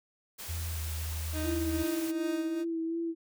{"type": "noise", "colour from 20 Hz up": "white", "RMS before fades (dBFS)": -42, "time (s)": [0.38, 2.12], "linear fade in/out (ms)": 20}
{"type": "tone with pitch glide", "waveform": "sine", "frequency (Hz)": [82.41, 79.33], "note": ["E2", "D#2"], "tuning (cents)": [0, 34], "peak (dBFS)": -33, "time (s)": [0.48, 1.84], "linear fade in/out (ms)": 20, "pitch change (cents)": -66, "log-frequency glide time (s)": [0.73, 0.79]}
{"type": "tone with tremolo", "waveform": "30% pulse", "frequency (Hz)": 311.1, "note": "D#4", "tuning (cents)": 0, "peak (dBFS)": -31, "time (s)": [1.32, 2.65], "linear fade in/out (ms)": 50, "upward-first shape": "sine", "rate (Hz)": 2.3, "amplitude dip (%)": 60}
{"type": "tone with vibrato", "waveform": "sine", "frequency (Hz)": 330.5, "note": "E4", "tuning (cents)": 5, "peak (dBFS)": -30, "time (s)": [1.43, 3.15], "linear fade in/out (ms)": 50, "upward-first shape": "sine", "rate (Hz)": 2.7, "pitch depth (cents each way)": 26}
{"effects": []}